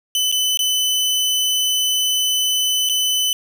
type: tone with dropouts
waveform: sawtooth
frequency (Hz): 3014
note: F#7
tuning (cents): +31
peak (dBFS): -13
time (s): 0.15-3.33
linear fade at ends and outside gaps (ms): 1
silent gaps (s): 0.316-0.324 / 0.573-0.591 / 2.89-2.896
effects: none